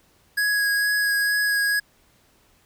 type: tone with vibrato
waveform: square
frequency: 1661.2 Hz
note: G#6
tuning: in tune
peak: -20 dBFS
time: 0.37-1.8 s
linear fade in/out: 10 ms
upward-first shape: sine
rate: 2.2 Hz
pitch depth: 12 cents each way
effects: pink hiss -60 dBFS RMS until 2.65 s